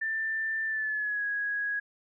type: tone with pitch glide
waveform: sine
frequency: 1779 to 1659.9 Hz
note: A6 to G#6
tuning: +19 to -1 cents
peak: -28 dBFS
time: 0.01-1.8 s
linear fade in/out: 10 ms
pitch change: -120 cents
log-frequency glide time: 0.66-1.24 s
effects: none